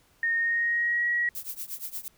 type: tone with pitch glide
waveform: sine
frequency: 1843 to 1911.3 Hz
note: A#6 to A#6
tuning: -20 to +43 cents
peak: -23 dBFS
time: 0.23-1.29 s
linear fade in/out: 2 ms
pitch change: +63 cents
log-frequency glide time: 0.37-1.07 s
type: noise with tremolo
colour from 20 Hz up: violet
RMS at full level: -33 dBFS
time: 1.35-2.08 s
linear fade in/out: 0 ms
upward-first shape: triangle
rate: 8.5 Hz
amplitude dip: 95%
effects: pink hiss -63 dBFS RMS until 2.17 s